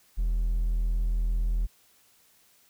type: tone with hard clipping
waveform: triangle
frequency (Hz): 41.2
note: E1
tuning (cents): 0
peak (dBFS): -24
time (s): 0.17-1.67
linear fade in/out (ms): 20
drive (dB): 5
effects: white hiss -62 dBFS RMS until 2.69 s